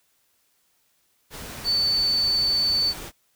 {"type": "tone in noise", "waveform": "sine", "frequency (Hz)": 4510, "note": "C#8", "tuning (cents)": 29, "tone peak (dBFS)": -19, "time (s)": [1.64, 2.94], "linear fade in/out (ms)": 50, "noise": "pink", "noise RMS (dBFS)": -37, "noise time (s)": [1.3, 3.12], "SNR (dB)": 15, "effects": ["white hiss -67 dBFS RMS until 3.35 s"]}